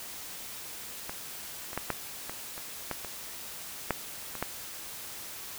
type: clicks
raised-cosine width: 0.5 ms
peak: -21 / -25 / -15 / -13 / -22 / -26 / -16 / -23 / -11 / -23 / -14 dBFS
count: 11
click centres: 1.095 / 1.731 / 1.776 / 1.903 / 2.296 / 2.579 / 2.913 / 3.047 / 3.907 / 4.353 / 4.426 s
effects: white hiss -42 dBFS RMS until 5.58 s